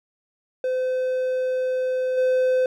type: tone with level steps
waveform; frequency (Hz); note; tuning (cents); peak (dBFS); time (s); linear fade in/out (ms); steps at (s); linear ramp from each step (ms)
triangle; 512; C5; -38; -19 / -15; 0.64-2.66; 2; 2.17; 10
effects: none